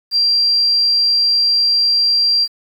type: tone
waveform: sine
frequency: 4736 Hz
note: D8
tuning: 14 cents sharp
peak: -11 dBFS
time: 0.11-2.48 s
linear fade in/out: 50 ms
effects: 7-bit